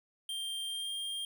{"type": "tone with pitch glide", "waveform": "square", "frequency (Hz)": [3175, 3203], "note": ["G7", "G7"], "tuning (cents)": [21, 37], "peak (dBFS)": -36, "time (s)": [0.29, 1.25], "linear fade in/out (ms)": 2, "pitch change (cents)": 16, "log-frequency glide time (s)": [0.67, 0.9], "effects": []}